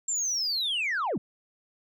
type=linear sweep; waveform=sine; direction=down; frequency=7459 to 135.2 Hz; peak=-24 dBFS; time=0.08-1.18 s; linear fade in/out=5 ms; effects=tanh soft clip ceiling -24 dBFS